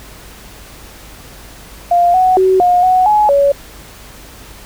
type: tone with pitch steps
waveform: sine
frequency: 699 / 742 / 376.5 / 715 / 740 / 844 / 563 Hz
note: F5 / F#5 / F#4 / F5 / F#5 / G#5 / C#5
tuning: +1 / +5 / +30 / +41 / 0 / +28 / +27 cents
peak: -7 dBFS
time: 1.91-3.52 s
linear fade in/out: 5 ms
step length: 230 ms
effects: added 50 Hz sine -39 dBFS peak until 4.65 s + pink hiss -37 dBFS RMS until 4.65 s